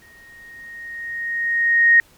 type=tone with exponential growth; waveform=sine; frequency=1864.7 Hz; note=A#6; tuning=in tune; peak=-8 dBFS; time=0.02-2 s; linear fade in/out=1 ms; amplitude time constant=430 ms; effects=pink hiss -53 dBFS RMS until 2.17 s